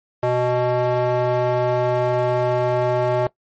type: tone with band-pass filter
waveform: square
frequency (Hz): 124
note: B2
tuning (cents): +7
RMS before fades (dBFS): -19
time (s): 0.23-3.27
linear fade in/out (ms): 0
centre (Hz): 630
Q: 1.9
effects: noise-tail reverb RT60 0.1 s tail -19 dB re dry + MP3 32 kbps